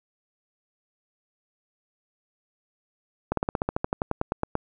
slowing click train, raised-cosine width 1 ms, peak -10 dBFS, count 16, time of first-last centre 3.32-4.554 s, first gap 53 ms, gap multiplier 1.06, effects none

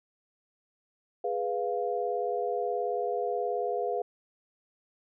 sine chord, F diminished, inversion first, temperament equal, 415.3 / 493.9 / 698.5 Hz, Ab4 / Cb5 / F5, 0 / 0 / 0 cents, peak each -32 dBFS, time 1.24-4.02 s, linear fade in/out 5 ms, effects none

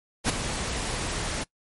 pink noise with ADSR envelope, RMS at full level -20 dBFS, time 0.24-1.44 s, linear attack 52 ms, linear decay 11 ms, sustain -10 dB, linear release 10 ms, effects noise-tail reverb RT60 0.1 s tail -22 dB re dry + MP3 48 kbps

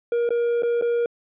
triangle tone with dropouts, 473.1 Hz, A#4, 26 cents sharp, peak -17 dBFS, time 0.12-1.06 s, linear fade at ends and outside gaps 2 ms, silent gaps 0.291-0.305 / 0.623-0.632 / 0.813-0.822 s, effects resampled to 8000 Hz

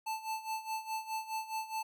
square tone with tremolo, 880 Hz, A5, in tune, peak -34 dBFS, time 0.06-1.83 s, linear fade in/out 10 ms, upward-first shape sine, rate 4.8 Hz, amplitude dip 80%, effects none

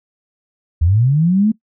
sine linear sweep, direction up, 75.1 to 224 Hz, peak -10 dBFS, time 0.81-1.52 s, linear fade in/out 10 ms, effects noise-tail reverb RT60 0.1 s tail -19 dB re dry

